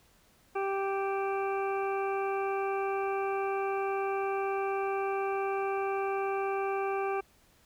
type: harmonic tone with a mistuned harmonic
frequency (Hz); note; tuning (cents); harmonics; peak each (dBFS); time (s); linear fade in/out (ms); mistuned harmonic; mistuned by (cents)
391.5; G4; -2; 1 / 2 / 3 / 4 / 6 / 7; -31 / -34 / -38 / -43 / -43 / -49; 0.55-7.21; 10; 7; -18
effects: pink hiss -64 dBFS RMS until 7.65 s